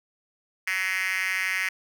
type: tone with high-pass filter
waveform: 5% pulse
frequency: 188.1 Hz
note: F#3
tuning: 29 cents sharp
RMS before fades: -27 dBFS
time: 0.67-1.69 s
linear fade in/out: 5 ms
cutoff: 2000 Hz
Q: 4.4
effects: none

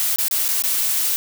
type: noise with dropouts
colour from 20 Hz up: blue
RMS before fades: -20 dBFS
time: 0-1.16 s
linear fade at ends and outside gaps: 0 ms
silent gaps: 0.16-0.185 / 0.282-0.311 / 0.481-0.488 / 0.621-0.638 s
effects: none

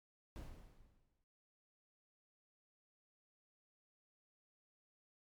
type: noise with exponential decay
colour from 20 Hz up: brown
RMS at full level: -45 dBFS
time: 0.36-1.24 s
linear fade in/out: 0 ms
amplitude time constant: 190 ms
effects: noise-tail reverb RT60 0.1 s tail -25 dB re dry + MP3 96 kbps

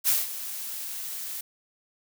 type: noise with ADSR envelope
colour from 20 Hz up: blue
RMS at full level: -21 dBFS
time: 0.04-1.41 s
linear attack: 43 ms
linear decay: 180 ms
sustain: -14 dB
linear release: 4 ms
effects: none

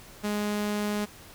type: tone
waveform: sawtooth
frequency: 208 Hz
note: G#3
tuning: 3 cents sharp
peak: -23 dBFS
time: 0.23-1.06 s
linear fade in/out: 20 ms
effects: pink hiss -49 dBFS RMS until 1.34 s

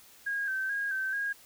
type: tone with vibrato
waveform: sine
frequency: 1590 Hz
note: G6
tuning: 24 cents sharp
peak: -29 dBFS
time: 0.26-1.33 s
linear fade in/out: 10 ms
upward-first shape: square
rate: 2.3 Hz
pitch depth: 46 cents each way
effects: white hiss -56 dBFS RMS until 1.45 s

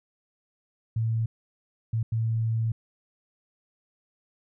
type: tone bursts at uneven times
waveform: sine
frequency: 112.9 Hz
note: A2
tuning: 45 cents sharp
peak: -23 dBFS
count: 3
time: 0.96-1.26 / 1.93-2.03 / 2.12-2.72 s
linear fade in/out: 5 ms
effects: none

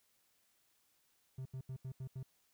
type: tone bursts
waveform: triangle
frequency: 130.81 Hz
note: C3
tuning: in tune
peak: -39 dBFS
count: 6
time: 1.38-2.23 s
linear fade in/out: 5 ms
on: 75 ms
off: 80 ms
effects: white hiss -75 dBFS RMS until 2.53 s

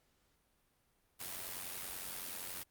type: noise with amplitude modulation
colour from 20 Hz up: white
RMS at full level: -41 dBFS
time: 1.19-2.64 s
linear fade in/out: 20 ms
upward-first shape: sine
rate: 90.6 Hz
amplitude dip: 60%
effects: pink hiss -75 dBFS RMS until 2.7 s + Opus 48 kbps

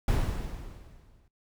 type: noise with exponential decay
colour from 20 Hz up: brown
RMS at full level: -23 dBFS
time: 0.08-1.28 s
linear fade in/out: 2 ms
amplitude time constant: 260 ms
effects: noise-tail reverb RT60 0.1 s tail -21 dB re dry

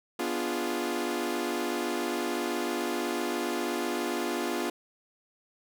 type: chord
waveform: sawtooth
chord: B diminished seventh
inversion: none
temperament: equal with one note detuned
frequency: 246.1 / 293.7 / 349.2 / 415.3 Hz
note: B3 / D4 / F4 / Ab4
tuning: -6 / 0 / 0 / 0 cents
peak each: -31 / -32 / -28 / -33 dBFS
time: 0.19-4.7 s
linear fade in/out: 5 ms
effects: none

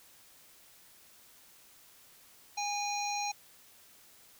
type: harmonic tone with a mistuned harmonic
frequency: 819 Hz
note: G#5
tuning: 24 cents flat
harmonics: 1 / 3 / 5 / 7 / 8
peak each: -34 / -39 / -41 / -42 / -43 dBFS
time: 2.57-3.32 s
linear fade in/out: 10 ms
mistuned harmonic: 7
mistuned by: -25 cents
effects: white hiss -59 dBFS RMS until 4.39 s

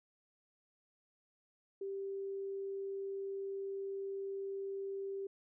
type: tone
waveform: sine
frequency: 392 Hz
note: G4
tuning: in tune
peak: -38 dBFS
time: 1.81-5.27 s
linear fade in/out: 5 ms
effects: none

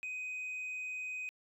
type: tone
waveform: sine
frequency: 2507 Hz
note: D#7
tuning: 12 cents sharp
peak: -35 dBFS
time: 0.03-1.29 s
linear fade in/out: 0 ms
effects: tanh soft clip ceiling -37 dBFS

